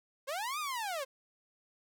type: linear two-way sweep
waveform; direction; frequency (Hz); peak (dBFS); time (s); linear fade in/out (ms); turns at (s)
sawtooth; up then down; 509 to 1255 to 509; -31; 0.27-1.05; 20; 0.59
effects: none